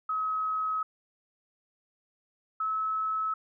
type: tone pair in turn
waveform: sine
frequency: 1277 / 1295.6 Hz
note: D#6 / E6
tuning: +45 / -30 cents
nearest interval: unison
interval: 25 cents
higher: second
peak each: -27 dBFS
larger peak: neither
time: 0.09-0.83 / 2.6-3.34 s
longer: neither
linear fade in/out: 5 ms
effects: none